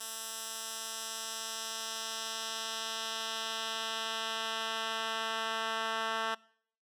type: tone with band-pass filter sweep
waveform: 10% pulse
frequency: 223.4 Hz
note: A3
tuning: 27 cents sharp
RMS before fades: -37 dBFS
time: 0-6.35 s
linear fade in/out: 10 ms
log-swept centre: 9200 to 1900 Hz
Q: 1
effects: noise-tail reverb RT60 0.6 s tail -23 dB re dry